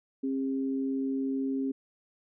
sine tone pair together, 268.7 / 405.2 Hz, C4 / G#4, +46 / -43 cents, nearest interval perfect fifth, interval 711 cents, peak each -28 / -37 dBFS, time 0.23-1.72 s, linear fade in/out 10 ms, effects none

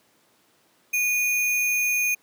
sine tone with sample-and-hold, 2457 Hz, D#7, 22 cents flat, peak -20 dBFS, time 0.93-2.15 s, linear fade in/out 10 ms, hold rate 8820 Hz, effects pink hiss -62 dBFS RMS until 2.22 s + high-pass 200 Hz 12 dB/octave

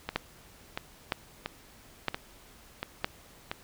two click trains, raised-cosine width 0.3 ms, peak -16 / -11 dBFS, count 6 / 4, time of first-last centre 0.09-3.515 / 0.16-3.045 s, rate 1.46 / 1.04 Hz, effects pink hiss -55 dBFS RMS until 3.63 s

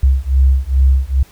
sine beating tone pair, 65.41 / 67.81 Hz, C2 / C#2, 0 / -38 cents, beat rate 2.4 Hz, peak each -12 dBFS, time 0.03-1.23 s, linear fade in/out 5 ms, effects pink hiss -47 dBFS RMS until 1.31 s

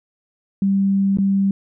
sine tone with dropouts, 196 Hz, G3, in tune, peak -14 dBFS, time 0.62-1.51 s, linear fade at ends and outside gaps 2 ms, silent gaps 1.172-1.185 s, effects none

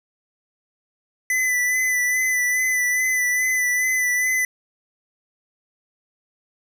square tone with vibrato, 2000 Hz, B6, 21 cents sharp, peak -19 dBFS, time 1.3-4.45 s, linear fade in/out 2 ms, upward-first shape sine, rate 2.4 Hz, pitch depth 27 cents each way, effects none

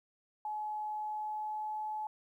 sine tone with pitch glide, 850 to 856.9 Hz, G#5 to A5, +40 to -46 cents, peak -35 dBFS, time 0.45-2.07 s, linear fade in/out 2 ms, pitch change +14 cents, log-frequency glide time 0.85-1.84 s, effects 12-bit

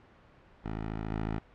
10% pulse tone with level steps, 54 Hz, A1, 32 cents flat, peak -26 / -23 dBFS, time 0.64-1.39 s, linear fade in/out 10 ms, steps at 1.1 s, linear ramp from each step 10 ms, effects pink hiss -58 dBFS RMS until 1.54 s + low-pass 2000 Hz 12 dB/octave

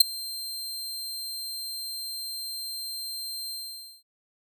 sawtooth tone with ADSR envelope, 4155 Hz, C8, 13 cents flat, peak -6 dBFS, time 0-4.03 s, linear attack 8 ms, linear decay 12 ms, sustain -24 dB, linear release 520 ms, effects none

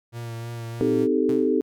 45% pulse tone with vibrato, 116.54 Hz, A#2, in tune, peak -31 dBFS, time 0.12-1.08 s, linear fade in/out 50 ms, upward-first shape sine, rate 3.2 Hz, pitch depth 21 cents each way
sine chord, A half-diminished seventh, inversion first, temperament equal with one note detuned, 258 / 311.1 / 392 / 440 Hz, C4 / Eb4 / G4 / A4, -24 / 0 / 0 / 0 cents, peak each -24 dBFS, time 0.81-1.61 s, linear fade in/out 0 ms
sawtooth tone with exponential decay, 130 Hz, C3, 11 cents flat, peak -28 dBFS, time 1.29-1.62 s, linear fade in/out 0 ms, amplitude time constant 71 ms
effects none

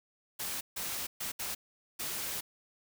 white noise bursts at uneven times, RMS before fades -37 dBFS, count 5, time 0.39-0.61 / 0.76-1.07 / 1.2-1.32 / 1.39-1.55 / 1.99-2.41 s, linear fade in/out 10 ms, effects none

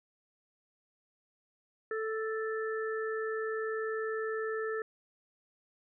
harmonic tone, 440.1 Hz, A4, in tune, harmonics 1 / 3 / 4, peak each -33 / -41 / -40 dBFS, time 1.91-4.82 s, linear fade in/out 2 ms, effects none

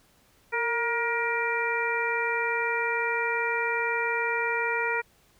harmonic tone with a mistuned harmonic, 472.8 Hz, A#4, 24 cents sharp, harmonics 1 / 2 / 3 / 4 / 5, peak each -31 / -31 / -31 / -31 / -31 dBFS, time 0.52-5.02 s, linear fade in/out 20 ms, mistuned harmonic 1, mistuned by -45 cents, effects pink hiss -62 dBFS RMS until 5.39 s

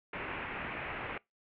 white low-pass noise, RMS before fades -40 dBFS, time 0.13-1.18 s, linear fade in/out 5 ms, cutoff 2600 Hz, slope 48 dB/octave, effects noise-tail reverb RT60 0.2 s tail -24 dB re dry

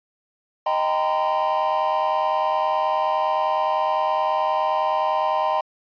triangle chord, C minor seventh, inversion first, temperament equal with one note detuned, 622.3 / 784 / 932.3 / 1022 Hz, Eb5 / G5 / Bb5 / C6, 0 / 0 / 0 / -41 cents, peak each -22 dBFS, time 0.66-5.61 s, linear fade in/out 5 ms, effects tanh soft clip ceiling -11 dBFS + resampled to 11025 Hz

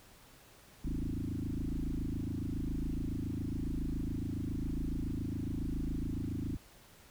sine tone with frequency modulation, 108.3 Hz, A2, 27 cents flat, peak -33 dBFS, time 0.84-6.57 s, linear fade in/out 10 ms, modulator 27.2 Hz, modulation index 7.4, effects pink hiss -59 dBFS RMS until 7.1 s

